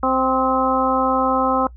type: harmonic tone with a mistuned harmonic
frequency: 261.6 Hz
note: C4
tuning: in tune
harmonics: 1 / 2 / 3 / 4 / 5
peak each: -22 / -22 / -22 / -22 / -22 dBFS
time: 0.03-1.67 s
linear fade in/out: 2 ms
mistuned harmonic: 5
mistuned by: -25 cents
effects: noise-tail reverb RT60 0.1 s tail -21 dB re dry + added 60 Hz sine -37 dBFS peak until 1.76 s